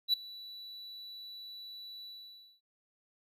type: tone with ADSR envelope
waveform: triangle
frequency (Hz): 3948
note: B7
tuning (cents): -1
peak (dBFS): -21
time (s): 0.08-2.61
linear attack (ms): 55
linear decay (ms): 6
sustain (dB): -22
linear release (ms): 560
effects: none